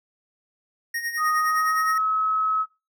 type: tone with tremolo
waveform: square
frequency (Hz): 1864.7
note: A#6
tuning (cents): 0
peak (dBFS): -25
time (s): 0.94-1.98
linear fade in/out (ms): 5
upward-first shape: sine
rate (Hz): 9.7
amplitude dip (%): 65
type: tone with pitch glide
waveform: sine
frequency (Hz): 1244.5 to 1285.4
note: D#6 to E6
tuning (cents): 0 to -44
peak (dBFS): -20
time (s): 1.17-2.66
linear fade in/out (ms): 50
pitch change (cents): +56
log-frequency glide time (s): 1.36-1.95
effects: noise-tail reverb RT60 0.3 s tail -22 dB re dry